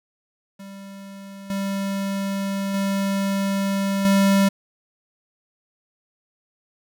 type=tone with level steps; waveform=square; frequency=196.5 Hz; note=G3; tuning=4 cents sharp; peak=-37 / -24 / -21 / -15 dBFS; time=0.59-4.49 s; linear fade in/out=10 ms; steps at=1.5 / 2.74 / 4.05 s; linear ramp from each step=2 ms; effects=9-bit